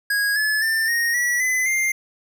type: tone with pitch steps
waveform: square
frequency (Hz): 1650 / 1718.1 / 1789 / 1862.8 / 1939.7 / 2020 / 2103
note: G#6 / A6 / A6 / A#6 / B6 / B6 / C7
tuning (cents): -12 / -42 / +28 / -2 / -32 / +39 / +8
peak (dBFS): -19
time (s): 0.1-1.92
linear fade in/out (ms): 5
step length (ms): 260
effects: none